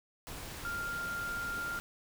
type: tone in noise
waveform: sine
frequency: 1396.9 Hz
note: F6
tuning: in tune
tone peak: -35 dBFS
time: 0.65-1.79 s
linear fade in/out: 0 ms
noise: pink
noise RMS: -44 dBFS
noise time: 0.27-1.8 s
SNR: +6 dB
effects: none